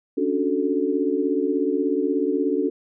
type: chord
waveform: sine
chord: D major seventh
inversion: third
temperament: equal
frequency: 277.2 / 293.7 / 370 / 440 Hz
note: C#4 / D4 / F#4 / A4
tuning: 0 / 0 / 0 / 0 cents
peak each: -25 dBFS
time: 0.17-2.7 s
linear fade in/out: 10 ms
effects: none